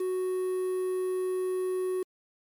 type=tone with quantisation; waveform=triangle; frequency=370 Hz; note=F#4; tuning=in tune; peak=-25 dBFS; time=0-2.03 s; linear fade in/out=5 ms; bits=8; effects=MP3 96 kbps